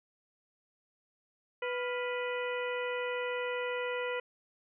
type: harmonic tone with a mistuned harmonic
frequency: 493.9 Hz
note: B4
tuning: in tune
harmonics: 1 / 2 / 3 / 4 / 5 / 6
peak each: -34 / -41 / -42 / -41 / -43 / -47 dBFS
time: 1.62-4.2 s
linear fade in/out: 5 ms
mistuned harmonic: 3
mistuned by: -90 cents
effects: none